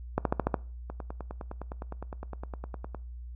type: two click trains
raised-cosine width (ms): 1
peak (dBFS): -24 / -11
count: 21 / 6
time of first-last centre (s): 0.9-2.947 / 0.18-0.542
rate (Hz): 9.77 / 13.8
effects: noise-tail reverb RT60 0.4 s tail -22 dB re dry + added 60 Hz sine -39 dBFS peak until 3.35 s